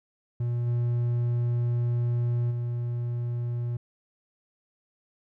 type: tone with level steps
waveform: triangle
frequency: 119.9 Hz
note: A#2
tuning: 49 cents sharp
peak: -23 / -21 / -25 dBFS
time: 0.4-3.77 s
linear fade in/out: 5 ms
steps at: 0.66 / 2.5 s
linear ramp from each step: 20 ms
effects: none